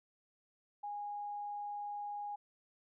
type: tone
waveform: sine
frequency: 823 Hz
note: G#5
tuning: 16 cents flat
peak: -39 dBFS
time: 0.83-2.36 s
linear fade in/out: 10 ms
effects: none